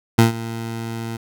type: tone with ADSR envelope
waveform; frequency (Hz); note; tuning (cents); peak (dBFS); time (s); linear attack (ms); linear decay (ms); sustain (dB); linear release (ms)
20% pulse; 114.5; A#2; -31; -3; 0.18-1.17; 9; 130; -18; 6
effects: none

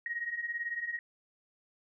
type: beating tone pair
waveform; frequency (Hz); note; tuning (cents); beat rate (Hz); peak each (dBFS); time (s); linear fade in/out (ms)
sine; 1870 / 1888; A#6 / A#6; +5 / +22; 18; -39 / -35; 0.06-0.99; 2
effects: none

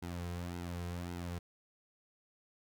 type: tone with flanger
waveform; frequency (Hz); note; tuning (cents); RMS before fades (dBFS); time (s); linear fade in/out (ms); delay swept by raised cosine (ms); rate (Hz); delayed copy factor
sawtooth; 87.31; F2; 0; -41; 0.02-1.39; 10; 1.7 to 3.5; 1.8; -0.65
effects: none

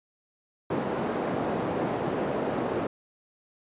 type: band-pass noise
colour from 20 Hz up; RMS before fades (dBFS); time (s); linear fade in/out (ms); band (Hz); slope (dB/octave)
white; -29; 0.7-2.87; 5; 170 to 550; 12
effects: resampled to 8000 Hz

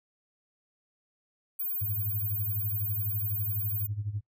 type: tone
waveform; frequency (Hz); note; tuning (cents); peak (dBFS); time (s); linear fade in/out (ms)
sine; 15310; A#9; +45; -28; 1.59-3.87; 10
type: tone with tremolo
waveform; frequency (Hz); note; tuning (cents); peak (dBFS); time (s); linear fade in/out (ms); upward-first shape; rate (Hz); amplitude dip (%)
sine; 103.83; G#2; 0; -27; 1.81-4.21; 10; sine; 12; 80
effects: noise-tail reverb RT60 0.1 s tail -23 dB re dry + tanh soft clip ceiling -23 dBFS

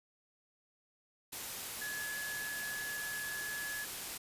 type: tone in noise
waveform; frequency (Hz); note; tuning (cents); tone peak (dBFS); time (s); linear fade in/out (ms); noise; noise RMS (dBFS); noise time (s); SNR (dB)
sine; 1700; G#6; +40; -39; 1.81-3.85; 10; white; -42; 1.32-4.18; 0
effects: resampled to 32000 Hz

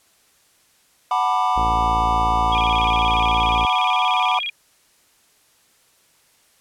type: chord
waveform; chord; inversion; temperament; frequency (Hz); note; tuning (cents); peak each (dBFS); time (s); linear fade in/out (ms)
triangle; B minor seventh; second; just; 740.8 / 889 / 987.8 / 1185.3; F#5 / A5 / B5 / D6; +2 / +18 / 0 / +16; -20 / -24 / -19 / -21; 1.11-4.39; 2
type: harmonic tone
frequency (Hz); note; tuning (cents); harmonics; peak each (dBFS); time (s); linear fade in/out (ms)
56.5; A1; +47; 1 / 2 / 3 / 4 / 5 / 6 / 7 / 8 / 9 / 10; -24 / -33 / -37 / -36 / -37 / -39 / -43 / -39 / -43 / -42; 1.56-3.66; 10
type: tone with vibrato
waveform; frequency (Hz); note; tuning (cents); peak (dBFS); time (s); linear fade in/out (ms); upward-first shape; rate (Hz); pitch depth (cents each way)
sine; 2815; F7; +13; -23; 2.52-4.5; 5; square; 17; 270
effects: white hiss -58 dBFS RMS until 6.6 s + low-pass 12000 Hz 12 dB/octave

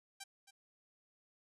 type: tone with echo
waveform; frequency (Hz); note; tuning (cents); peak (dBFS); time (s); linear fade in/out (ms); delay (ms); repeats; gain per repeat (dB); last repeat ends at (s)
5% pulse; 784; G5; 0; -34; 0.2-0.24; 10; 270; 1; -13; 0.51
effects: resampled to 32000 Hz

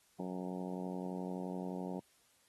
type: harmonic tone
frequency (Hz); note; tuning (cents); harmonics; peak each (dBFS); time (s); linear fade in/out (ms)
91.6; F#2; -17; 2 / 3 / 4 / 5 / 6 / 7 / 8 / 9 / 10; -41 / -45 / -47 / -49 / -51 / -52 / -53 / -54 / -55; 0.19-2; 5
effects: white hiss -70 dBFS RMS until 2.48 s + AAC 32 kbps

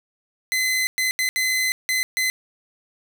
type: tone bursts at uneven times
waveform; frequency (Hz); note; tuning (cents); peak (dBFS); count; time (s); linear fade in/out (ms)
sawtooth; 2039; C7; -45; -16; 6; 0.52-0.87 / 0.98-1.11 / 1.19-1.29 / 1.36-1.72 / 1.89-2.03 / 2.17-2.3; 0
effects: none

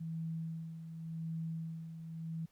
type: tone with tremolo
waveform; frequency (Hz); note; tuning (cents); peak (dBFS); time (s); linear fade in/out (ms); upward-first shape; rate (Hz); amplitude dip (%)
sine; 162.8; E3; -21; -36; 0-2.46; 10; sine; 0.89; 60
effects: pink hiss -73 dBFS RMS until 2.51 s

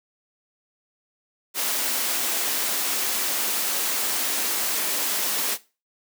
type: high-pass noise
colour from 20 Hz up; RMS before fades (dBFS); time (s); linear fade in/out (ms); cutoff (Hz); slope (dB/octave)
white; -25; 1.54-5.58; 50; 220; 24
effects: noise-tail reverb RT60 0.3 s tail -18 dB re dry

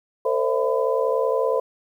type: tone cluster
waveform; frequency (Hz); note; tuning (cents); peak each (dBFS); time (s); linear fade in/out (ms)
sine; 451.1 / 522 / 577 / 661 / 1006; A4 / C5 / D5 / E5 / B5; +43 / -4 / -31 / +5 / +32; -23 / -22 / -30 / -29 / -28; 0.25-1.6; 5
effects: 9-bit

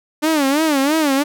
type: tone with vibrato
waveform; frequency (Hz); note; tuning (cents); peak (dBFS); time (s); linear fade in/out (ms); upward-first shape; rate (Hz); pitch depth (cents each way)
sawtooth; 293.7; D4; 0; -10; 0.22-1.24; 20; sine; 3; 160
effects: none

